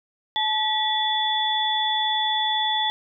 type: tone cluster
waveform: sine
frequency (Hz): 864 / 1938 / 3442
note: A5 / B6 / A7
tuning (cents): -32 / -33 / -39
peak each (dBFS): -24 / -30 / -23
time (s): 0.36-2.9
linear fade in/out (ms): 0
effects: none